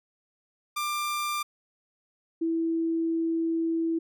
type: tone pair in turn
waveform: sawtooth / sine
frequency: 1189 / 328.8 Hz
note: D6 / E4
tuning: +21 / -4 cents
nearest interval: octave + minor seventh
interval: 2225 cents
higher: first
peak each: -24 dBFS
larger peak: neither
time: 0.76-1.43 / 2.41-3.99 s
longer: second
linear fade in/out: 10 ms
effects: none

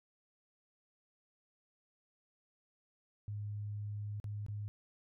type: tone with dropouts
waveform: sine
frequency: 103.83 Hz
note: G#2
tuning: in tune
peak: -38 dBFS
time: 3.28-4.68 s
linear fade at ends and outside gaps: 0 ms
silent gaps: 4.2-4.242 / 4.464-4.484 s
effects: none

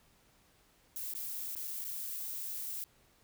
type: noise with dropouts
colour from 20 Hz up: violet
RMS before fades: -40 dBFS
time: 0.96-2.84 s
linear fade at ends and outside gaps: 0 ms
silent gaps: 1.137-1.151 / 1.551-1.564 / 1.673-1.677 / 1.842-1.849 s
effects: pink hiss -67 dBFS RMS until 3.23 s

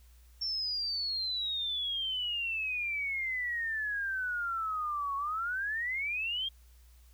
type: exponential two-way sweep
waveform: sine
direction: down then up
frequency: 5450 to 1100 to 3256 Hz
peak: -31 dBFS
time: 0.41-6.49 s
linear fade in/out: 10 ms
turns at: 5.16 s
effects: added 60 Hz sine -55 dBFS peak until 7.13 s + white hiss -67 dBFS RMS until 7.13 s

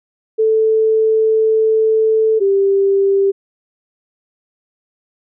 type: tone pair in turn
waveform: sine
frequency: 440 / 393.5 Hz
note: A4 / G4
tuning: 0 / +7 cents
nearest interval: major second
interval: 193 cents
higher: first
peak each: -10 dBFS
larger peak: neither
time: 0.38-2.4 / 2.4-3.32 s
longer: first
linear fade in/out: 20 ms
effects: none

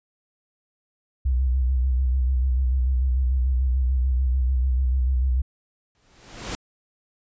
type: tone with vibrato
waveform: sine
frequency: 63.9 Hz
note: C2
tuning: 40 cents flat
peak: -18 dBFS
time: 1.25-5.42 s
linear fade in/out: 10 ms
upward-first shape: square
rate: 6.8 Hz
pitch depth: 53 cents each way
type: noise with exponential growth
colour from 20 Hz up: pink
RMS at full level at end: -28 dBFS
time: 5.95-6.55 s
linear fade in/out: 0 ms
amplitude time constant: 130 ms
effects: resampled to 16000 Hz

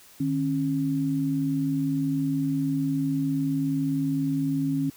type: tone pair together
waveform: sine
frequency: 153 / 272.6 Hz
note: D#3 / C#4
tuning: -29 / -29 cents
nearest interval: minor seventh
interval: 1000 cents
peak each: -28 / -24 dBFS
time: 0.2-4.9 s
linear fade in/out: 5 ms
effects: white hiss -52 dBFS RMS until 4.96 s

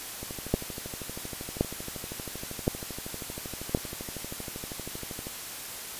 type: two click trains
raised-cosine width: 2 ms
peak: -24 / -9 dBFS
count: 65 / 4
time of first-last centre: 0.23-5.269 / 0.54-3.749 s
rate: 12.7 / 0.935 Hz
effects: white hiss -39 dBFS RMS until 5.99 s + resampled to 32000 Hz

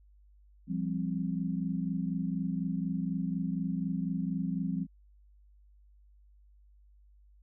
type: chord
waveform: sine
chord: F suspended second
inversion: none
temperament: equal with one note detuned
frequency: 171.91 / 196 / 261.6 Hz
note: F3 / G3 / C4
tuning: -27 / 0 / 0 cents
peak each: -33 / -34 / -36 dBFS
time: 0.67-4.87 s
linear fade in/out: 50 ms
effects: added 50 Hz sine -57 dBFS peak until 7.42 s

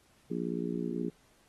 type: harmonic tone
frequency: 58.8 Hz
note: A#1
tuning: 16 cents sharp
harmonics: 3 / 4 / 5 / 6 / 7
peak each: -36 / -37 / -38 / -39 / -39 dBFS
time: 0.3-1.1 s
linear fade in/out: 10 ms
effects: pink hiss -66 dBFS RMS until 1.48 s + AAC 32 kbps

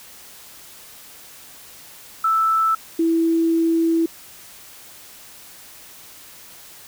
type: tone pair in turn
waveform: sine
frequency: 1318.5 / 329.6 Hz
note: E6 / E4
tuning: 0 / 0 cents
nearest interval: 2 octaves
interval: 2400 cents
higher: first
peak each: -15 / -15 dBFS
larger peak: neither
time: 2.24-2.75 / 2.99-4.06 s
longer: second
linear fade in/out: 5 ms
effects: white hiss -43 dBFS RMS until 6.87 s

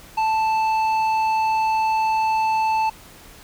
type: tone with tanh clipping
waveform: triangle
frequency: 880 Hz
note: A5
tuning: in tune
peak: -19 dBFS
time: 0.17-2.9 s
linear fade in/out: 10 ms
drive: 13 dB
effects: pink hiss -45 dBFS RMS until 3.43 s

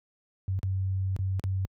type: tone with dropouts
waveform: sine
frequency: 95.2 Hz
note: F#2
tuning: 50 cents sharp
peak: -25 dBFS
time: 0.48-1.65 s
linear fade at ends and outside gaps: 0 ms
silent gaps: 0.59-0.631 / 1.164-1.189 / 1.396-1.439 s
effects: high-pass 60 Hz 12 dB/octave

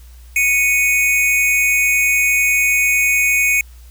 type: tone pair together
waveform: square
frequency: 2217 / 2488 Hz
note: C#7 / D#7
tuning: 0 / -1 cents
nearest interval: major second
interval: 199 cents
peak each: -16 dBFS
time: 0.36-3.61 s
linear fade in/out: 2 ms
effects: added 60 Hz sine -37 dBFS peak until 3.9 s + white hiss -51 dBFS RMS until 3.9 s

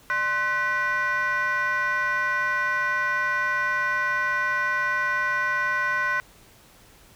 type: tone with frequency modulation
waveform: sine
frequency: 1500 Hz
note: F#6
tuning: 23 cents sharp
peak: -20 dBFS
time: 0.1-6.2 s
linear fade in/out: 0 ms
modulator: 452 Hz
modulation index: 1.1
effects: tanh soft clip ceiling -19 dBFS + pink hiss -53 dBFS RMS until 7.15 s

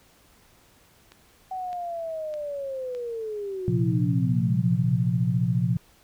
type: click train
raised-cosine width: 0.2 ms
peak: -29 dBFS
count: 4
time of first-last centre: 1.12-2.949 s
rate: 1.64 Hz
type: linear sweep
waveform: sine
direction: down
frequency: 757 to 127.3 Hz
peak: -29 dBFS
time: 1.51-4.96 s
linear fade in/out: 5 ms
type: chord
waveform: sine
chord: Bb suspended second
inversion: none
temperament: equal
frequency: 116.54 / 130.81 / 174.61 Hz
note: Bb2 / C3 / F3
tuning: 0 / 0 / 0 cents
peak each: -25 dBFS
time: 3.68-5.77 s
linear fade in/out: 0 ms
effects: pink hiss -58 dBFS RMS until 6.03 s

